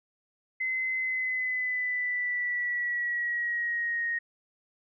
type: tone with pitch glide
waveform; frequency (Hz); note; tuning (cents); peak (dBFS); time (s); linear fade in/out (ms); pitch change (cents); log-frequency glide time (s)
sine; 2049 to 1868.1; C7 to A#6; -37 to +3; -27; 0.6-4.19; 10; -160; 0.97-4.06
effects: none